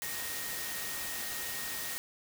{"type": "tone in noise", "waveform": "sine", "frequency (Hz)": 1864.7, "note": "A#6", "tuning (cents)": 0, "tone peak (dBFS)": -44, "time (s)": [0.02, 1.98], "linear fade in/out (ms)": 0, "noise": "white", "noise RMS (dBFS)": -38, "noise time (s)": [0.02, 1.98], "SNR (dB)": -9, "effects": []}